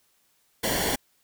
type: noise with comb filter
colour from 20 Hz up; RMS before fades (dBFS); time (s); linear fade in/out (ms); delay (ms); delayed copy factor
pink; -26; 0.63-0.96; 10; 0.79; -0.7
effects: white hiss -67 dBFS RMS until 1.23 s